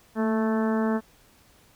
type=harmonic tone with a mistuned harmonic; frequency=219.5 Hz; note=A3; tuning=4 cents flat; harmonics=1 / 2 / 3 / 4 / 5 / 6 / 7 / 8; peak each=-23 / -29 / -33 / -35 / -37 / -39 / -40 / -41 dBFS; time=0.15-1.01 s; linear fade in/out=50 ms; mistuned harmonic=1; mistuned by=+31 cents; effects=pink hiss -58 dBFS RMS until 1.75 s